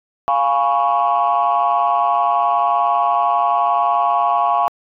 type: chord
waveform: sine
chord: C# dominant seventh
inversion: first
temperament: equal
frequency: 698.5 / 830.6 / 987.8 / 1108.7 Hz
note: E#5 / G#5 / B5 / C#6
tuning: 0 / 0 / 0 / 0 cents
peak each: -17 / -18 / -21 / -17 dBFS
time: 0.28-4.68 s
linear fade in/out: 0 ms
effects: tanh soft clip ceiling -7 dBFS